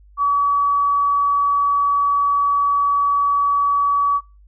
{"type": "tone", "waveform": "sine", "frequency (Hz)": 1139, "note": "C#6", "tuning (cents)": 47, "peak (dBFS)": -14, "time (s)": [0.17, 4.21], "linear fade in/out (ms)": 50, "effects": ["noise-tail reverb RT60 0.3 s tail -24 dB re dry", "added 50 Hz sine -45 dBFS peak until 4.47 s"]}